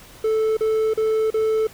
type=tone bursts; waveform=triangle; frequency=438.6 Hz; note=A4; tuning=6 cents flat; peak=-15 dBFS; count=4; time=0.24-1.671 s; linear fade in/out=5 ms; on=330 ms; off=37 ms; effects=pink hiss -45 dBFS RMS until 1.73 s